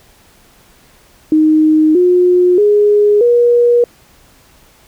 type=tone with pitch steps; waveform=sine; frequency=310.8 / 359.1 / 414.9 / 479.3 Hz; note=D#4 / F4 / G#4 / A#4; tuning=-2 / +48 / -2 / +48 cents; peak=-6 dBFS; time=1.32-3.84 s; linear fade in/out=2 ms; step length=630 ms; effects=pink hiss -47 dBFS RMS until 4.87 s